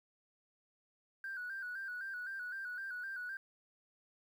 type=tone with vibrato; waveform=sine; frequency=1523 Hz; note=F#6; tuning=50 cents sharp; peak=-39 dBFS; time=1.24-3.37 s; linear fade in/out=2 ms; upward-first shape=square; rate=3.9 Hz; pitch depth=62 cents each way; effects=tanh soft clip ceiling -35 dBFS + 11-bit